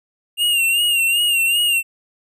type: tone with vibrato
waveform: square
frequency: 2794 Hz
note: F7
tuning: in tune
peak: -15 dBFS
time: 0.37-1.83 s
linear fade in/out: 50 ms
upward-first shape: sine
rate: 2.6 Hz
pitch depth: 61 cents each way
effects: none